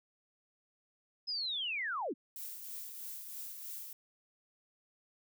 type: linear sweep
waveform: sine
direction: down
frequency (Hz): 5150 to 196.1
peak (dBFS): -34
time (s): 1.27-2.14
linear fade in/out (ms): 20
type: noise with tremolo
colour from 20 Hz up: violet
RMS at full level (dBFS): -43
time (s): 2.36-3.93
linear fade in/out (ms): 2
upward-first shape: triangle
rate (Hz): 3.1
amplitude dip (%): 45
effects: none